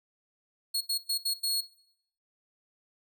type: tone bursts at uneven times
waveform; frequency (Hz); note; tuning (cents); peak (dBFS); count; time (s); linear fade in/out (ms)
sawtooth; 4326; C#8; -43; -24; 5; 0.74-0.81 / 0.89-0.98 / 1.09-1.18 / 1.25-1.34 / 1.43-1.61; 10
effects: noise-tail reverb RT60 0.7 s tail -18 dB re dry